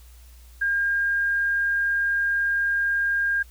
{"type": "tone", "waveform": "sine", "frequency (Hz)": 1611, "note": "G6", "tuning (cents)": 47, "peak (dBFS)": -20, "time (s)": [0.61, 3.43], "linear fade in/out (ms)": 10, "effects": ["added 60 Hz sine -45 dBFS peak until 3.5 s", "white hiss -56 dBFS RMS until 3.5 s"]}